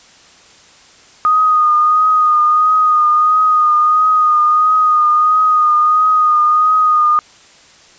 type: tone with vibrato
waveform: sine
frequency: 1237 Hz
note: D#6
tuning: 10 cents flat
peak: -8 dBFS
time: 1.25-7.19 s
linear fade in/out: 0 ms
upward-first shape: triangle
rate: 1.5 Hz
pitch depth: 34 cents each way
effects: white hiss -44 dBFS RMS until 7.98 s + resampled to 16000 Hz